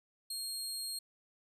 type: tone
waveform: 25% pulse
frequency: 4245 Hz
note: C8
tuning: 24 cents sharp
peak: -33 dBFS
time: 0.3-0.99 s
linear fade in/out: 5 ms
effects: none